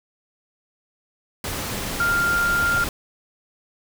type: tone in noise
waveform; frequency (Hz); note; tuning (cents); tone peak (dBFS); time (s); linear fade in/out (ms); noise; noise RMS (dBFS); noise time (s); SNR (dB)
sine; 1396.9; F6; 0; -18; 2-2.84; 2; pink; -28; 1.44-2.89; +7
effects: none